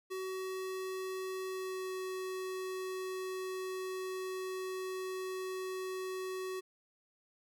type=tone with pitch glide; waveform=square; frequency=376.4 to 374.2 Hz; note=F#4 to F#4; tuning=+30 to +20 cents; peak=-38 dBFS; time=0.1-6.61 s; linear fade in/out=20 ms; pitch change=-10 cents; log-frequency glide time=1.47-1.92 s; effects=13-bit